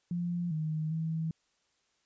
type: tone with pitch steps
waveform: sine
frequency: 174 / 156.1 / 161.1 Hz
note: F3 / D#3 / E3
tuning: -6 / +6 / -39 cents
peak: -30 dBFS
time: 0.11-1.31 s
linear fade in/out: 2 ms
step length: 400 ms
effects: white hiss -74 dBFS RMS until 2.05 s + resampled to 16000 Hz